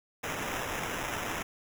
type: noise with sample-and-hold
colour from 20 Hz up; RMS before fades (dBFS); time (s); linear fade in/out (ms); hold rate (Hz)
violet; -35; 0.23-1.43; 10; 4410
effects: none